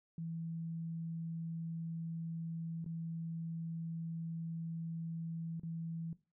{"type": "tone with dropouts", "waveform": "sine", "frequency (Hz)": 164.81, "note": "E3", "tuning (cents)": 0, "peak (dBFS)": -39, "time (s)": [0.18, 6.13], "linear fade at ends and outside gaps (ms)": 2, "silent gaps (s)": [[2.844, 2.861], [5.597, 5.633]], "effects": ["noise-tail reverb RT60 0.3 s tail -17 dB re dry"]}